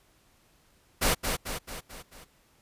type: noise with echo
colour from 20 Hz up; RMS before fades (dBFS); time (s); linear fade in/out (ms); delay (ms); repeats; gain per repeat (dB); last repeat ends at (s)
pink; -24; 1.01-1.15; 20; 220; 5; -5; 2.25
effects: pink hiss -64 dBFS RMS until 2.61 s + resampled to 32000 Hz